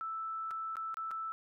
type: tone with dropouts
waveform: sine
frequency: 1319 Hz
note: E6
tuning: 1 cent sharp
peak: -36 dBFS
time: 0.01-1.32 s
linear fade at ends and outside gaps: 0 ms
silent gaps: 0.508-0.512 / 0.756-0.768 / 0.943-0.97 / 1.109-1.114 s
effects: none